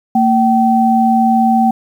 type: tone pair together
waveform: sine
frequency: 228.6 / 768.9 Hz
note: A#3 / G5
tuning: -34 / -34 cents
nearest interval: octave + major sixth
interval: 2100 cents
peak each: -11 dBFS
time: 0.15-1.71 s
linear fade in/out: 5 ms
effects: 7-bit